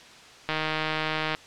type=click train; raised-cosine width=0.3 ms; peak=-11 dBFS; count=135; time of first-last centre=0.49-1.349 s; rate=156 Hz; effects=white hiss -48 dBFS RMS until 1.46 s + low-pass 5000 Hz 12 dB/octave